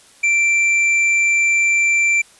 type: tone with hard clipping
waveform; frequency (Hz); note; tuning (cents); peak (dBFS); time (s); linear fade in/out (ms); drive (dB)
triangle; 2349; D7; 0; -14; 0.23-2.22; 10; 9
effects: white hiss -48 dBFS RMS until 2.39 s + resampled to 24000 Hz